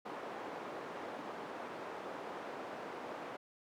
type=band-pass noise; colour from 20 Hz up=white; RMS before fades=-45 dBFS; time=0.05-3.37 s; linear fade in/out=10 ms; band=290 to 880 Hz; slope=12 dB/octave; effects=none